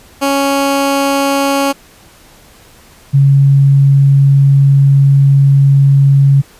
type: tone pair in turn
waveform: 15% pulse / sine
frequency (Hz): 277.2 / 138.6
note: C#4 / C#3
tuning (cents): 0 / 0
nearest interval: octave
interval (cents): 1200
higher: first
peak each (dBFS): -4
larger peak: neither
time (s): 0.21-1.73 / 3.13-6.42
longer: second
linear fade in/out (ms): 20
effects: pink hiss -42 dBFS RMS until 6.59 s + resampled to 32000 Hz